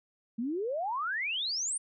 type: exponential sweep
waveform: sine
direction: up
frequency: 218.4 to 9370 Hz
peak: -30 dBFS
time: 0.38-1.78 s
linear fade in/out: 10 ms
effects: none